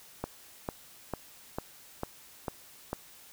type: click train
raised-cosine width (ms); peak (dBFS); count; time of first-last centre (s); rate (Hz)
1; -18; 7; 0.24-2.931; 2.23
effects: white hiss -54 dBFS RMS until 3.32 s